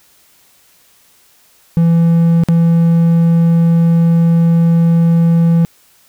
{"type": "tone with dropouts", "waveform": "triangle", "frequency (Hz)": 167.3, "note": "E3", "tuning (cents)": 26, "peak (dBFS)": -5, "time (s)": [1.77, 5.65], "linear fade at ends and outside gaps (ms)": 0, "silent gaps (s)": [2.436, 2.486], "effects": ["white hiss -50 dBFS RMS until 6.08 s"]}